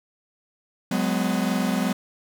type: tone cluster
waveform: 45% pulse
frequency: 184 / 207 / 251.7 Hz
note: F#3 / G#3 / B3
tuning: -9 / -5 / +33 cents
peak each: -26 dBFS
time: 0.91-1.93 s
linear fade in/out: 5 ms
effects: none